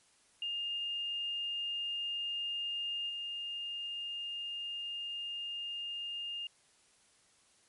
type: tone with level steps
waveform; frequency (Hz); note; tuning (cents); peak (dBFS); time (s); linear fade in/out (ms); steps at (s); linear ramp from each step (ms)
sine; 2820; F7; +16; -34 / -37; 0.42-6.47; 2; 3.09; 10
effects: white hiss -67 dBFS RMS until 7.68 s + MP3 48 kbps